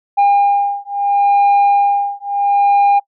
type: beating tone pair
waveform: sine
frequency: 806 / 806.74 Hz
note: G5 / G5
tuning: +48 / +50 cents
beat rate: 0.74 Hz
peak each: -11 dBFS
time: 0.17-3 s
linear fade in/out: 20 ms
effects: noise-tail reverb RT60 0.1 s tail -24 dB re dry + tanh soft clip ceiling -7 dBFS